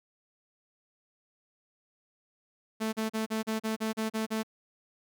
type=tone bursts; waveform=sawtooth; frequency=220 Hz; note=A3; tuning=in tune; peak=-25 dBFS; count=10; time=2.8-4.433 s; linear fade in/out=20 ms; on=130 ms; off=37 ms; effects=none